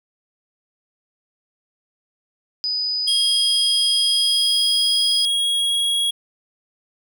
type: tone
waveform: sine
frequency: 4978 Hz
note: D#8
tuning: in tune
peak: -20 dBFS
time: 2.64-5.25 s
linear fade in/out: 0 ms
type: tone with pitch glide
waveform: square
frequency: 3263 to 3312 Hz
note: G#7 to G#7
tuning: -31 to -5 cents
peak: -18 dBFS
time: 3.07-6.11 s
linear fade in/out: 10 ms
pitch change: +26 cents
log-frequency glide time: 3.92-6 s
effects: none